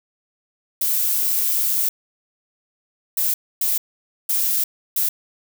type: noise bursts at uneven times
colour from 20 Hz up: violet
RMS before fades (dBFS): -20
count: 5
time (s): 0.81-1.89 / 3.17-3.34 / 3.61-3.78 / 4.29-4.64 / 4.96-5.09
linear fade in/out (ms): 5
effects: none